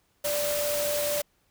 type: tone in noise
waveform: sine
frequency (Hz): 586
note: D5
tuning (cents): -4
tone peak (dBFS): -27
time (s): 0.24-1.22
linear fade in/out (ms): 10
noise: white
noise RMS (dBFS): -31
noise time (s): 0.24-1.22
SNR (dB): +1
effects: pink hiss -69 dBFS RMS until 1.5 s